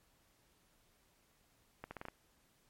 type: accelerating click train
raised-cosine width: 0.5 ms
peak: -29 dBFS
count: 6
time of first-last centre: 1.84-2.085 s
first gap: 70 ms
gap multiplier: 0.82
effects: pink hiss -72 dBFS RMS until 2.69 s + MP3 64 kbps